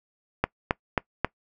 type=click train; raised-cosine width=0.5 ms; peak=-6 dBFS; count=4; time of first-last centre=0.44-1.246 s; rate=3.72 Hz; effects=noise-tail reverb RT60 0.1 s tail -23 dB re dry